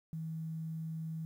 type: tone with quantisation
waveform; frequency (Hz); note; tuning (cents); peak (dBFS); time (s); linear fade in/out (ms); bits
sine; 160.7; E3; -44; -37; 0.13-1.25; 0; 11
effects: none